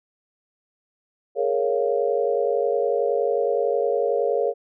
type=chord; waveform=sine; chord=Bb minor seventh; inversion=third; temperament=equal with one note detuned; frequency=415.3 / 466.2 / 554.4 / 695.2 Hz; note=Ab4 / Bb4 / Db5 / F5; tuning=0 / 0 / 0 / -8 cents; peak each=-25 / -23 / -24 / -29 dBFS; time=1.35-4.54 s; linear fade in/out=50 ms; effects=none